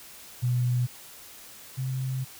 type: tone pair in turn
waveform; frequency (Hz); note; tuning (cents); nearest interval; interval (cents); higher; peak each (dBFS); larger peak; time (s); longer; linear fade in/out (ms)
sine; 123.47 / 130.61; B2 / C3; 0 / -3; minor second; 97; second; -22 / -27; first; 0.42-0.87 / 1.77-2.25; second; 20
effects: white hiss -47 dBFS RMS until 2.39 s